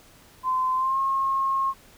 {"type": "tone with pitch glide", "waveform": "sine", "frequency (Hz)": [1030, 1078.7], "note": ["C6", "C#6"], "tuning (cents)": [-28, -48], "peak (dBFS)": -21, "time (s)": [0.43, 1.74], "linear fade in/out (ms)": 50, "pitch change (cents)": 80, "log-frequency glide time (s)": [0.75, 0.99], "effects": ["pink hiss -53 dBFS RMS until 1.97 s"]}